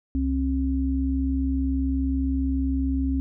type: tone pair together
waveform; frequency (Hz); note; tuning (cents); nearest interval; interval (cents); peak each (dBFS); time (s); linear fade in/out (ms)
sine; 67.03 / 268.1; C2 / C4; +42 / +42; 2 octaves; 2400; -24; 0.15-3.2; 0
effects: none